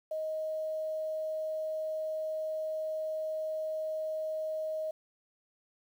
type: tone with quantisation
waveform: sine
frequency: 627 Hz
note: D#5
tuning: 13 cents sharp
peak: -32 dBFS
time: 0.11-4.91 s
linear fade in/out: 5 ms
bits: 10
effects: none